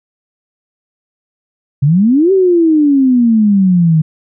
sine exponential two-way sweep, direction up then down, 132.3 to 392 to 153.8 Hz, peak -6 dBFS, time 1.82-4.02 s, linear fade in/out 10 ms, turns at 2.32 s, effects none

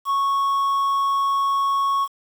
triangle tone with quantisation, 1105 Hz, C#6, 6 cents flat, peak -16 dBFS, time 0.05-2.08 s, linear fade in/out 50 ms, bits 7, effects none

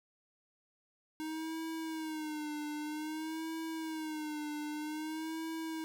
square tone with vibrato, 311.1 Hz, D#4, in tune, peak -38 dBFS, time 1.2-5.84 s, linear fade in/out 0 ms, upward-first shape sine, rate 0.52 Hz, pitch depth 69 cents each way, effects none

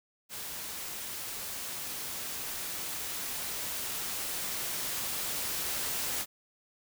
white noise with level ramp, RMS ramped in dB -40 to -33 dBFS, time 0.29-6.26 s, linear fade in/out 50 ms, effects none

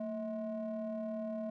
triangle ring-modulated tone, 207.7 Hz, G#3, in tune, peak -31 dBFS, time 0-1.5 s, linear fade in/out 5 ms, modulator 434 Hz, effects none

